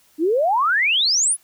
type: exponential sweep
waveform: sine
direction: up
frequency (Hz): 293.7 to 10690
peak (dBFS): -15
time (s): 0.18-1.37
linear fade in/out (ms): 50
effects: white hiss -57 dBFS RMS until 1.43 s